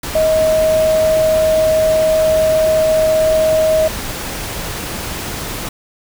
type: tone in noise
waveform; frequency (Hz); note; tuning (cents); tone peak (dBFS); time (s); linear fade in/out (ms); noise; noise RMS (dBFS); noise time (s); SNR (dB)
sine; 631; D#5; +24; -10; 0.15-3.88; 5; pink; -24; 0.03-5.69; +11
effects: none